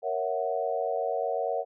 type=chord; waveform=sine; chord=F# dominant seventh; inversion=first; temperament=equal; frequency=466.2 / 554.4 / 659.3 / 740 Hz; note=A#4 / C#5 / E5 / F#5; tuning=0 / 0 / 0 / 0 cents; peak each=-32 dBFS; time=0.02-1.65 s; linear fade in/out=50 ms; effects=none